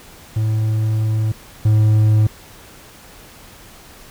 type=tone pair in turn; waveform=triangle; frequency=109.2 / 107.7 Hz; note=A2 / A2; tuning=-13 / -37 cents; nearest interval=unison; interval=24 cents; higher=first; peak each=-13 / -8 dBFS; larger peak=second; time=0.36-1.32 / 1.65-2.27 s; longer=first; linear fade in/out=5 ms; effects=pink hiss -42 dBFS RMS until 4.1 s